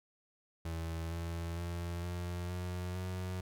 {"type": "tone with pitch steps", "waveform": "35% pulse", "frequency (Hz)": [82.3, 84.13, 85.99, 87.9, 89.85, 91.85], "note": ["E2", "E2", "F2", "F2", "F2", "F#2"], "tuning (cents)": [-2, 36, -26, 12, 50, -12], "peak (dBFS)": -35, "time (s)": [0.65, 3.41], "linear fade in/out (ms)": 5, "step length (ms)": 460, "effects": []}